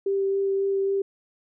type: tone with vibrato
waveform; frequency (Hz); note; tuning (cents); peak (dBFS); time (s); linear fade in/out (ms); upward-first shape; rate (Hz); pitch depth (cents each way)
sine; 392; G4; 0; -21; 0.06-1.02; 5; sine; 3.7; 9
effects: none